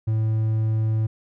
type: tone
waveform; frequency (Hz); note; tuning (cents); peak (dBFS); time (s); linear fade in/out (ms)
triangle; 110; A2; 0; -17; 0.07-1.07; 10
effects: none